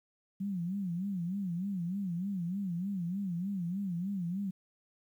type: tone with vibrato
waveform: sine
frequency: 185 Hz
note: F#3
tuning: in tune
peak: -32 dBFS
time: 0.4-4.51 s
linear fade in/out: 10 ms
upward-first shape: sine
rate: 3.3 Hz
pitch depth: 160 cents each way
effects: 11-bit